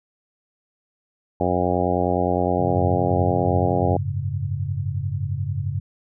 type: harmonic tone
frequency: 89.7 Hz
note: F2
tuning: 47 cents sharp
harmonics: 1 / 2 / 3 / 4 / 5 / 6 / 7 / 8 / 9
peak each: -27 / -27 / -27 / -27 / -27 / -27 / -27 / -27 / -27 dBFS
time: 1.4-3.97 s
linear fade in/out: 5 ms
type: chord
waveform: sine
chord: F# suspended second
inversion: none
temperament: equal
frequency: 92.5 / 103.83 / 138.59 Hz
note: F#2 / G#2 / C#3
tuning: 0 / 0 / 0 cents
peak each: -27 dBFS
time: 2.59-5.8 s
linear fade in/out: 5 ms
effects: none